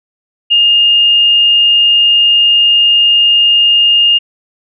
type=tone; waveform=sine; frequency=2830 Hz; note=F7; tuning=22 cents sharp; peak=-5 dBFS; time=0.5-4.19 s; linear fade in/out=20 ms; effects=none